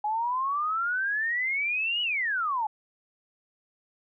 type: exponential two-way sweep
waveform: sine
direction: up then down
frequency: 830.6 to 2960 to 830.6 Hz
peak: -25 dBFS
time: 0.04-2.67 s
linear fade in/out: 5 ms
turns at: 2.02 s
effects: none